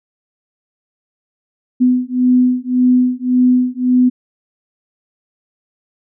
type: beating tone pair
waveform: sine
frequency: 250 / 251.8 Hz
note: B3 / B3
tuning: +21 / +34 cents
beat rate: 1.8 Hz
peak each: -13 dBFS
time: 1.8-4.1 s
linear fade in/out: 20 ms
effects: none